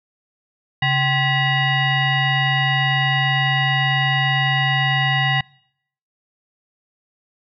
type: tone with frequency modulation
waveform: sine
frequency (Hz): 1046.5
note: C6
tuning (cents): 0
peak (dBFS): -15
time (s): 0.82-5.41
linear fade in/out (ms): 5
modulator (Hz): 909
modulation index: 2.1
effects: noise-tail reverb RT60 0.7 s tail -26 dB re dry